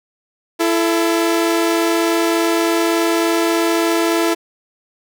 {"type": "tone pair together", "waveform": "sawtooth", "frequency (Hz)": [334.7, 438.1], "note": ["E4", "A4"], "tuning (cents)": [26, -7], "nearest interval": "perfect fourth", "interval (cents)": 467, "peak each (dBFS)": [-11, -17], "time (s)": [0.59, 4.35], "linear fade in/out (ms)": 20, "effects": []}